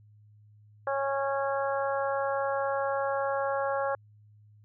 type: harmonic tone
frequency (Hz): 275.1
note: C#4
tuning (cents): -13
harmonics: 2 / 3 / 4 / 5 / 6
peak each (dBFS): -29 / -33 / -35 / -37 / -39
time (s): 0.87-3.95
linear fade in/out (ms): 2
effects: added 105 Hz sine -54 dBFS peak until 4.64 s